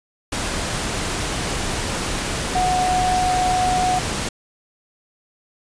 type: tone in noise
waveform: sine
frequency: 734 Hz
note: F#5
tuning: 14 cents flat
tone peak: -17 dBFS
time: 2.55-3.99 s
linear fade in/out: 5 ms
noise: pink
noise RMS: -24 dBFS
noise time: 0.32-4.29 s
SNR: +4 dB
effects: resampled to 22050 Hz

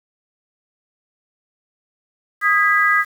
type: chord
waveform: sine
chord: G# minor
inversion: second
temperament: equal with one note detuned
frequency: 1244.5 / 1639.3 / 1975.5 Hz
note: D#6 / G#6 / B6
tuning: 0 / -23 / 0 cents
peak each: -17 dBFS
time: 2.41-3.05 s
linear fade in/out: 50 ms
effects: 7-bit

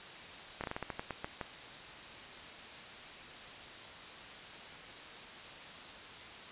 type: slowing click train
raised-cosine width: 0.5 ms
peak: -22 dBFS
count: 11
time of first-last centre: 0.61-1.412 s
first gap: 28 ms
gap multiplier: 1.22
effects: white hiss -48 dBFS RMS until 6.51 s + resampled to 8000 Hz

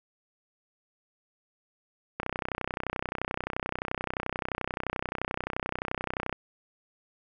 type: click train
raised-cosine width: 0.5 ms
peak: -15 dBFS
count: 131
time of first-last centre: 2.2-6.327 s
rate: 31.5 Hz
effects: none

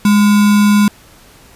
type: tone with sample-and-hold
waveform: sine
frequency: 206.6 Hz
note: G#3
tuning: 9 cents flat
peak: -6 dBFS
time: 0.05-0.88 s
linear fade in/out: 2 ms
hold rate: 1225 Hz
effects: pink hiss -43 dBFS RMS until 1.55 s + resampled to 32000 Hz

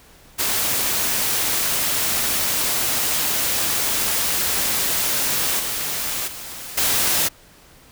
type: noise with level steps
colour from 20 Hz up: white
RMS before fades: -21 / -25 / -34 / -19 dBFS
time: 0.38-7.29 s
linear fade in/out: 20 ms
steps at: 5.59 / 6.27 / 6.77 s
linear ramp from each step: 10 ms
effects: pink hiss -49 dBFS RMS until 7.91 s

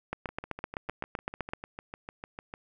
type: two click trains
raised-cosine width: 0.5 ms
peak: -24 / -17 dBFS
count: 16 / 12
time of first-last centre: 0.29-2.539 / 0.13-1.535 s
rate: 6.67 / 7.83 Hz
effects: none

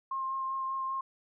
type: tone with vibrato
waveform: sine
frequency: 1064 Hz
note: C6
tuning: 29 cents sharp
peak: -31 dBFS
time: 0.11-1.01 s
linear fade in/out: 5 ms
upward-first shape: sine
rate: 5.1 Hz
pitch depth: 13 cents each way
effects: none

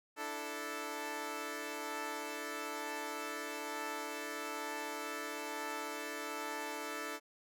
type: chord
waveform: 10% pulse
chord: D suspended second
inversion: none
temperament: equal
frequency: 293.7 / 329.6 / 440 Hz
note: D4 / E4 / A4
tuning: 0 / 0 / 0 cents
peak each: -36 / -38 / -34 dBFS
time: 0.16-7.2 s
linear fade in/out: 50 ms
effects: none

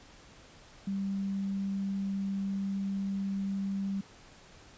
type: tone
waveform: sine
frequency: 196 Hz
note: G3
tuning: in tune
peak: -30 dBFS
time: 0.87-4.01 s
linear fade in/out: 5 ms
effects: pink hiss -55 dBFS RMS until 4.77 s + resampled to 16000 Hz

